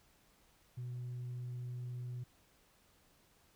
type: tone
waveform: sine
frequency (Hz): 123.47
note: B2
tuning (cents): 0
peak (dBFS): -38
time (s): 0.77-2.24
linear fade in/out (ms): 10
effects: tanh soft clip ceiling -38 dBFS + pink hiss -69 dBFS RMS until 3.55 s